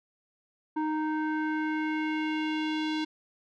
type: tone with low-pass filter sweep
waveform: square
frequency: 310 Hz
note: D#4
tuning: 6 cents flat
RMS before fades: -30 dBFS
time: 0.76-3.05 s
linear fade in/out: 10 ms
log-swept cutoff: 1100 to 3900 Hz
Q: 2.3
effects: none